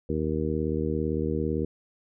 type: harmonic tone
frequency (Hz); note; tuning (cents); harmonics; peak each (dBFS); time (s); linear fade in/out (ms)
77.78; D#2; 0; 1 / 2 / 3 / 4 / 5 / 6; -32 / -32 / -32 / -32 / -32 / -32; 0.09-1.65; 5
effects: none